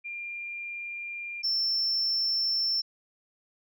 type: tone pair in turn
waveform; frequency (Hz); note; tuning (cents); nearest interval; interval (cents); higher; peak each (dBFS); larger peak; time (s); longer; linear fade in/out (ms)
sine; 2394 / 5374; D7 / E8; +33 / +33; octave + major second; 1400; second; -34 / -23; second; 0.04-1.43 / 1.43-2.82; neither; 20
effects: tanh soft clip ceiling -22 dBFS